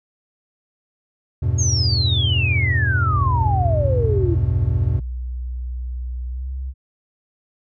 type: chord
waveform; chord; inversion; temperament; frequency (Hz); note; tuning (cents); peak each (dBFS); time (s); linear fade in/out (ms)
triangle; E minor; none; equal; 82.41 / 98 / 123.47; E2 / G2 / B2; 0 / 0 / 0; -19; 1.42-5; 10
type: exponential sweep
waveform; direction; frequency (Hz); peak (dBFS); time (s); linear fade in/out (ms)
sine; down; 6645 to 326.8; -20; 1.58-4.35; 10
type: tone with pitch glide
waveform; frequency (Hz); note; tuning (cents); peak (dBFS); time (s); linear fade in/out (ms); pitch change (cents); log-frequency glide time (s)
sine; 61.74 to 65.41; B1 to C2; 0 to 0; -24; 3.1-6.74; 50; +100; 6.29-6.49
effects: none